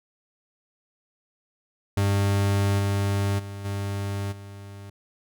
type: tone with level steps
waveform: 40% pulse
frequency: 100 Hz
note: G2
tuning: 35 cents sharp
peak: -19 / -21 / -33 / -26 / -38 dBFS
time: 1.97-4.9 s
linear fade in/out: 5 ms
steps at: 2.78 / 3.38 / 3.64 / 4.31 s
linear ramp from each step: 20 ms
effects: none